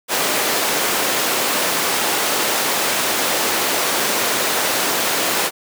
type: high-pass noise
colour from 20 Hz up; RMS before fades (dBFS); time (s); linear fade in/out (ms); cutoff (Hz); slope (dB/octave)
pink; -19; 0.08-5.51; 50; 380; 12
effects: none